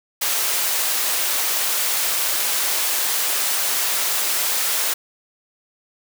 white high-pass noise, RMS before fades -21 dBFS, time 0.21-4.94 s, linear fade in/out 10 ms, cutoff 490 Hz, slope 12 dB/octave, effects none

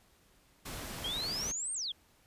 pink noise, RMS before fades -42 dBFS, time 0.65-1.52 s, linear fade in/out 10 ms
sine exponential two-way sweep, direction up then down, 3136 to 8870 to 3136 Hz, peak -34 dBFS, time 1.04-1.92 s, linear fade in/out 5 ms, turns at 1.73 s
effects pink hiss -66 dBFS RMS until 2.26 s + resampled to 32000 Hz

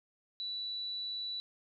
sine tone, 3951 Hz, B7, in tune, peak -36 dBFS, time 0.4-1.4 s, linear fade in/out 0 ms, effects none

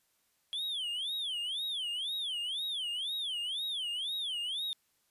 triangle tone with vibrato, 3275 Hz, G#7, 25 cents flat, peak -32 dBFS, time 0.53-4.73 s, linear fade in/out 0 ms, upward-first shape sine, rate 2 Hz, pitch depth 260 cents each way, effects white hiss -74 dBFS RMS until 5.1 s + resampled to 32000 Hz

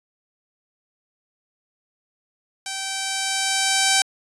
5% pulse tone with level ramp, 775 Hz, G5, 20 cents flat, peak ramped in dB -16 to -3 dBFS, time 2.66-4.02 s, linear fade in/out 2 ms, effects resampled to 24000 Hz

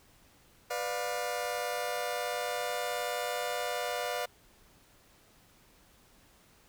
sawtooth chord, B diminished, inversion none, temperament just, 493.9 / 592.7 / 711.2 Hz, B4 / D5 / F5, 0 / +16 / +31 cents, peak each -33 / -33 / -32 dBFS, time 0.7-4.26 s, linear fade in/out 10 ms, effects pink hiss -62 dBFS RMS until 6.68 s

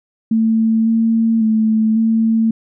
sine tone with pitch steps, 223.4 / 226.2 / 219.4 / 224.3 Hz, A3 / A3 / A3 / A3, +27 / +48 / -5 / +34 cents, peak -11 dBFS, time 0.31-2.51 s, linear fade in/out 5 ms, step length 550 ms, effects none

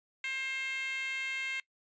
10% pulse tone with high-pass filter, 531 Hz, C5, 25 cents sharp, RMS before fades -36 dBFS, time 0.24-1.6 s, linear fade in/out 2 ms, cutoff 2100 Hz, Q 3.4, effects noise-tail reverb RT60 0.1 s tail -22 dB re dry + resampled to 16000 Hz

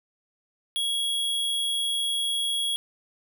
square tone, 3322 Hz, G#7, in tune, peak -25 dBFS, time 0.76-2.76 s, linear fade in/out 0 ms, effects none

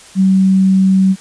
sine tone, 190.4 Hz, F#3, 50 cents sharp, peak -7 dBFS, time 0.15-1.16 s, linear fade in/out 50 ms, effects white hiss -39 dBFS RMS until 1.2 s + resampled to 22050 Hz

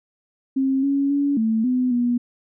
sine tone with pitch steps, 267.4 / 278.3 / 283.4 / 222.2 / 252.3 / 242.1 Hz, C4 / C#4 / C#4 / A3 / B3 / B3, +38 / +7 / +38 / +17 / +37 / -34 cents, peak -17 dBFS, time 0.56-2.18 s, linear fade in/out 10 ms, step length 270 ms, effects none

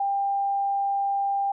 sine tone, 795 Hz, G5, 24 cents sharp, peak -22 dBFS, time 0-1.52 s, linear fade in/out 5 ms, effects none

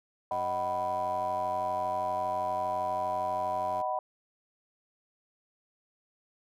sine chord, B major, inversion first, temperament equal with one note detuned, 622.3 / 749.5 / 987.8 Hz, D#5 / F#5 / B5, 0 / +22 / 0 cents, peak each -34 / -32 / -33 dBFS, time 0.31-3.99 s, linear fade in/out 2 ms
10% pulse tone, 92.5 Hz, F#2, in tune, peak -36 dBFS, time 0.31-3.82 s, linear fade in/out 10 ms
effects none

